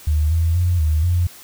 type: tone with pitch steps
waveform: sine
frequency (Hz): 76.1 / 82.6 / 88.4 / 77.5 / 87.9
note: D#2 / E2 / F2 / D#2 / F2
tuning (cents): -38 / +4 / +22 / -6 / +12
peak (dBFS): -14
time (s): 0.07-1.27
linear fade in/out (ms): 5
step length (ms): 240
effects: white hiss -42 dBFS RMS until 1.43 s